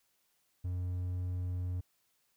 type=tone; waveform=triangle; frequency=90.1 Hz; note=F#2; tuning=45 cents flat; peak=-31 dBFS; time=0.64-1.81 s; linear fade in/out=10 ms; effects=white hiss -75 dBFS RMS until 2.36 s